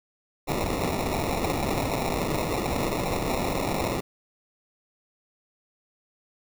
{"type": "noise with sample-and-hold", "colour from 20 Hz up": "white", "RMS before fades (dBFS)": -27, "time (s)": [0.47, 4.01], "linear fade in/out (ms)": 20, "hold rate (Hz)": 1575, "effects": []}